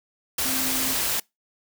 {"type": "tone in noise", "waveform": "sine", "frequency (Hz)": 261.6, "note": "C4", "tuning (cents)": 0, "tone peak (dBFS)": -32, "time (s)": [0.45, 0.94], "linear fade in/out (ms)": 5, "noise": "white", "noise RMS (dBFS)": -25, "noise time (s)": [0.38, 1.2], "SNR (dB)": -10, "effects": ["noise-tail reverb RT60 0.2 s tail -25 dB re dry"]}